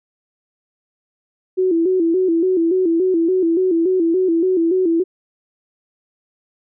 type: tone with vibrato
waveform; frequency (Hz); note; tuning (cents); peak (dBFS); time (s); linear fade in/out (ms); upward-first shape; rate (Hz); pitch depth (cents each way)
sine; 351.4; F4; +11; -13; 1.57-5.04; 20; square; 3.5; 100
effects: none